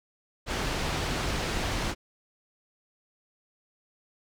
pink low-pass noise, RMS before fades -30 dBFS, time 0.46-1.95 s, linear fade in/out 50 ms, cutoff 5600 Hz, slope 12 dB/octave, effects none

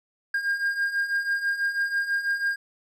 triangle beating tone pair, 1609 / 1615.1 Hz, G6 / G#6, +45 / -49 cents, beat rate 6.1 Hz, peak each -28 / -23 dBFS, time 0.34-2.56 s, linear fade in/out 5 ms, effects none

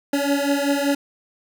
25% pulse beating tone pair, 280.3 / 285.5 Hz, C#4 / D4, +19 / -49 cents, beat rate 5.2 Hz, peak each -17 / -19 dBFS, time 0.13-0.95 s, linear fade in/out 5 ms, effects none

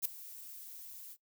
violet noise with ADSR envelope, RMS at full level -30 dBFS, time 0.02-1.17 s, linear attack 33 ms, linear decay 4 ms, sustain -19 dB, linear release 53 ms, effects noise-tail reverb RT60 0.1 s tail -18 dB re dry

